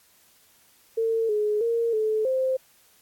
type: tone with pitch steps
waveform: sine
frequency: 452.1 / 421.1 / 463.7 / 434 / 522 Hz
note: A4 / G#4 / A#4 / A4 / C5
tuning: +47 / +24 / -9 / -24 / -4 cents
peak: -21 dBFS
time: 0.97-2.57 s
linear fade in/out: 10 ms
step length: 320 ms
effects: white hiss -59 dBFS RMS until 3.01 s + AAC 64 kbps